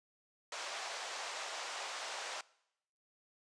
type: band-pass noise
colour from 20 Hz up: pink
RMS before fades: -43 dBFS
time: 0.52-2.41 s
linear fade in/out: 2 ms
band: 580 to 7500 Hz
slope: 24 dB/octave
effects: noise-tail reverb RT60 0.8 s tail -22 dB re dry + resampled to 22050 Hz

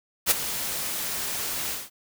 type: noise with ADSR envelope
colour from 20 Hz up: white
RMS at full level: -17 dBFS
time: 0.26-1.9 s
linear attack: 51 ms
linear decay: 14 ms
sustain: -13 dB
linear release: 190 ms
effects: none

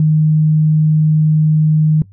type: tone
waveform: sine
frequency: 154.8 Hz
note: D#3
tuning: 9 cents flat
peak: -8 dBFS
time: 0-2.02 s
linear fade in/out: 2 ms
effects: noise-tail reverb RT60 0.1 s tail -19 dB re dry + added 98 Hz sine -39 dBFS peak until 2.12 s

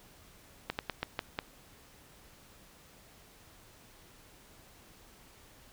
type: slowing click train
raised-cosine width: 0.3 ms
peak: -16 dBFS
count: 6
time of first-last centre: 0.7-1.389 s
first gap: 89 ms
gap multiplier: 1.22
effects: pink hiss -58 dBFS RMS until 5.72 s

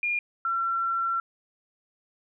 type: tone pair in turn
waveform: sine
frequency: 2417 / 1356.5 Hz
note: D7 / E6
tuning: +49 / +49 cents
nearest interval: minor seventh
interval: 1000 cents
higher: first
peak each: -24 dBFS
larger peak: neither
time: 0.03-0.19 / 0.45-1.2 s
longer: second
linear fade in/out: 2 ms
effects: none

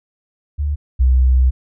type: tone pair in turn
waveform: sine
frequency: 73 / 63.89 Hz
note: D2 / C2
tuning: -10 / -41 cents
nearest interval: major second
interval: 231 cents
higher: first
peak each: -16 / -9 dBFS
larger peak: second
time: 0.58-0.76 / 0.99-1.51 s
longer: second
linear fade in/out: 20 ms
effects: none

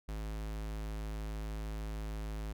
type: tone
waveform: square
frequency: 53.2 Hz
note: G#1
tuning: 42 cents sharp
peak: -38 dBFS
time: 0.08-2.53 s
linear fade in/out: 10 ms
effects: none

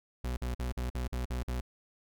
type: tone bursts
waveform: 40% pulse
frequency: 61.74 Hz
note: B1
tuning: in tune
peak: -31 dBFS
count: 8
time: 0.24-1.609 s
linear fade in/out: 5 ms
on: 130 ms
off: 47 ms
effects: none

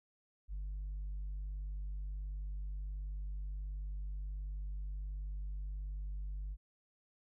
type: tone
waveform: sine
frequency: 49.3 Hz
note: G1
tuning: 11 cents sharp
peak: -36 dBFS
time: 0.48-6.57 s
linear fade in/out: 50 ms
effects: tanh soft clip ceiling -37 dBFS

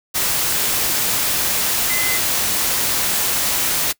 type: tone in noise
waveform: sine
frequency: 2042 Hz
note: C7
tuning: 43 cents flat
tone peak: -22 dBFS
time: 1.89-2.18 s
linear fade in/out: 20 ms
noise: white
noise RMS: -19 dBFS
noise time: 0.14-3.93 s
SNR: -6 dB
effects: noise-tail reverb RT60 0.1 s tail -22 dB re dry

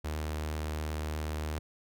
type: tone with notch filter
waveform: sawtooth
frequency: 77 Hz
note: D#2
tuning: 17 cents flat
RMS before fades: -35 dBFS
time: 0.04-1.59 s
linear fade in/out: 10 ms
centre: 180 Hz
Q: 1.7
effects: none

